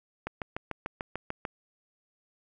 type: click train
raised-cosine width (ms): 0.5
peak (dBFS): -18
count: 9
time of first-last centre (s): 0.27-1.452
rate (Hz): 6.77
effects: none

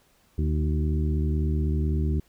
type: harmonic tone with a mistuned harmonic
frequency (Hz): 76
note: D#2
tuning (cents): -40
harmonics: 1 / 2 / 3 / 4 / 5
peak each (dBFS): -23 / -29 / -33 / -35 / -37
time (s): 0.38-2.2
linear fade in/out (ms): 5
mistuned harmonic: 4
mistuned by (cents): +34
effects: pink hiss -63 dBFS RMS until 2.28 s

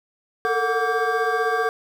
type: tone cluster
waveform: triangle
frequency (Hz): 441.6 / 457.2 / 734 / 1155 / 1591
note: A4 / A#4 / F#5 / D6 / G6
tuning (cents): +6 / -34 / -14 / -29 / +25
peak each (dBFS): -24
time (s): 0.45-1.69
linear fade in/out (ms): 0
effects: 8-bit

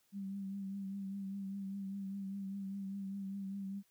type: tone with vibrato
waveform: sine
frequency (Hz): 196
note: G3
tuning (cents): 0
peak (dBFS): -39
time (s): 0.12-3.83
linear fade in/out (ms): 50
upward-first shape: triangle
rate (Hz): 5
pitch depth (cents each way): 39
effects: white hiss -74 dBFS RMS until 3.9 s

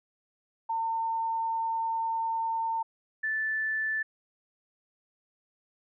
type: tone pair in turn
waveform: sine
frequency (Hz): 905 / 1754.4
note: A5 / A6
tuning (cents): +48 / -6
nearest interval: major seventh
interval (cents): 1146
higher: second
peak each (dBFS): -27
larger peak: neither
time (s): 0.69-2.83 / 3.23-4.03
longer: first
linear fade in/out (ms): 10
effects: none

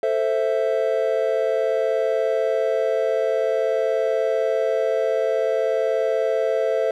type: chord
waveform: triangle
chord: A minor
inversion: none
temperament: equal with one note detuned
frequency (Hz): 442.8 / 523.3 / 659.3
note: A4 / C5 / E5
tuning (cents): +11 / 0 / 0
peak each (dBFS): -21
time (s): 0.03-6.91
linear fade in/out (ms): 2
effects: none

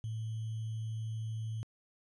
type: tone with sample-and-hold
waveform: sine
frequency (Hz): 110.9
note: A2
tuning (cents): +14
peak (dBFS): -35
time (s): 0.04-1.63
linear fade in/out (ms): 0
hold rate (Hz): 3150
effects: resampled to 22050 Hz

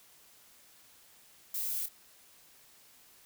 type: noise with echo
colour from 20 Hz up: violet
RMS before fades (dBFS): -35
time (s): 1.54-1.86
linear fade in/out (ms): 5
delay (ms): 27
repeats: 1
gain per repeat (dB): -10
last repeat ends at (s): 1.887
effects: white hiss -60 dBFS RMS until 3.25 s

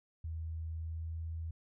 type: tone with pitch glide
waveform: sine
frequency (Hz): 80.8 to 81.6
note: E2 to E2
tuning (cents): -34 to -17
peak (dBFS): -37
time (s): 0.24-1.51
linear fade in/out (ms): 5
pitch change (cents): +17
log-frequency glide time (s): 0.71-1.17
effects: none

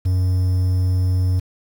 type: tone with quantisation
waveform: triangle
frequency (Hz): 91.9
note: F#2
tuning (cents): -11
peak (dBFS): -13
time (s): 0.05-1.4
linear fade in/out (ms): 10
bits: 7
effects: none

